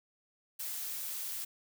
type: noise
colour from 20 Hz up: blue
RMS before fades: -39 dBFS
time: 0.59-1.45 s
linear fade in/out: 10 ms
effects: none